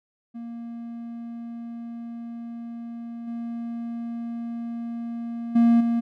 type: tone with level steps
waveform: triangle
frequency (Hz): 233.5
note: A#3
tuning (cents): +3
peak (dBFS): -31 / -27 / -12 / -18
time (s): 0.34-6.01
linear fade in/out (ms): 20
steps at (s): 3.27 / 5.55 / 5.8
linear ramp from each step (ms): 10
effects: none